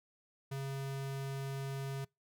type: tone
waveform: square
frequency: 136.5 Hz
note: C#3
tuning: 26 cents flat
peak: -38 dBFS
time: 0.51-2.05 s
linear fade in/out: 10 ms
effects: noise-tail reverb RT60 0.2 s tail -25 dB re dry